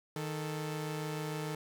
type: tone pair together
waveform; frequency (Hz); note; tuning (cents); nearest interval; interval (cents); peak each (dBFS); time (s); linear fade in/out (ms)
sawtooth; 155.56 / 440; D#3 / A4; 0 / 0; octave + tritone; 1800; -33 / -37; 0.16-1.55; 2
effects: none